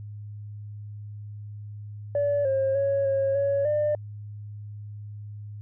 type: tone with pitch steps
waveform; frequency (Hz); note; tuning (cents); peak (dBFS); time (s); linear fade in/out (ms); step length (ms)
sine; 575 / 537 / 554 / 545 / 559 / 598; D5 / C5 / C#5 / C#5 / C#5 / D5; -37 / +45 / -1 / -29 / +14 / +31; -20; 2.15-3.95; 2; 300
effects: tanh soft clip ceiling -18 dBFS + added 104 Hz sine -36 dBFS peak until 5.61 s